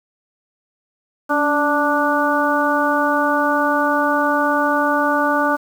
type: harmonic tone with a mistuned harmonic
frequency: 293.7 Hz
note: D4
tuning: in tune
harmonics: 1 / 2 / 3 / 4 / 5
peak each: -21 / -21 / -21 / -21 / -21 dBFS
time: 1.29-5.57 s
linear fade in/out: 20 ms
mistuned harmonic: 1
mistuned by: -41 cents
effects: 7-bit